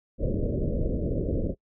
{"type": "low-pass noise", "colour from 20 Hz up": "pink", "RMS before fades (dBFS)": -27, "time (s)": [0.18, 1.55], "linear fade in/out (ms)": 50, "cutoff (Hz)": 600, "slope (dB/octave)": 96, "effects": ["noise-tail reverb RT60 0.1 s tail -23 dB re dry"]}